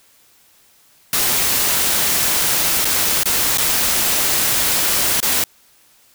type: noise with dropouts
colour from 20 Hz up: white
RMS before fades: -17 dBFS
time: 1.13-5.44 s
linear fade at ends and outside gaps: 2 ms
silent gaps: 2.847-2.852 / 3.234-3.256 / 3.574-3.582 / 5.203-5.227 s
effects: white hiss -53 dBFS RMS until 6.14 s